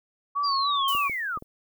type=tone with vibrato; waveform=sine; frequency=1120 Hz; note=C#6; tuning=18 cents sharp; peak=-23 dBFS; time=0.35-1.09 s; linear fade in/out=20 ms; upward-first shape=sine; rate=3.5 Hz; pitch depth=52 cents each way
type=linear sweep; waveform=sine; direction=down; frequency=4866 to 1145 Hz; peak=-27 dBFS; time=0.43-1.39 s; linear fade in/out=20 ms
type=noise with exponential decay; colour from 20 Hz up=violet; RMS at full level=-31 dBFS; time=0.88-1.44 s; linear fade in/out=2 ms; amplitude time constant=120 ms
type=clicks; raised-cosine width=2 ms; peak=-27 dBFS; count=4; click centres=0.95 / 1.097 / 1.374 / 1.424 s
effects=none